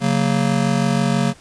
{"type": "chord", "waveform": "square", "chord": "F# major", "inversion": "second", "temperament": "just", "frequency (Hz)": [138.75, 185, 231.2], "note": ["C#3", "F#3", "A#3"], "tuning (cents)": [2, 0, -14], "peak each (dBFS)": -21, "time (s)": [0, 1.34], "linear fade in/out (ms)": 50, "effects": ["pink hiss -47 dBFS RMS until 1.4 s", "resampled to 22050 Hz"]}